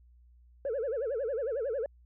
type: tone with vibrato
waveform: sine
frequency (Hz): 500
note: B4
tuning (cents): +21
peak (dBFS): -28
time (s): 0.65-1.86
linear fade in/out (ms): 2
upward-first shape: sine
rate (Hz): 11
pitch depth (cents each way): 250
effects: tanh soft clip ceiling -27 dBFS + added 60 Hz sine -56 dBFS peak until 2.05 s